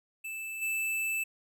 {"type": "tone with level steps", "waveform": "square", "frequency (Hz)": 2637, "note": "E7", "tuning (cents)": 0, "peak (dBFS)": [-37, -30], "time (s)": [0.24, 1.24], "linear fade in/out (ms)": 10, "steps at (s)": 0.61, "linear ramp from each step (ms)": 20, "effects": []}